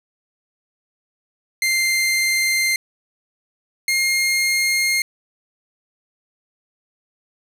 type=tone pair in turn; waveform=sawtooth; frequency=2093 / 2130 Hz; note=C7 / C7; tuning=0 / +30 cents; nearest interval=unison; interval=30 cents; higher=second; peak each=-13 dBFS; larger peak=neither; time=1.62-2.76 / 3.88-5.02 s; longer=neither; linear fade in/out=2 ms; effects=resampled to 32000 Hz + 7-bit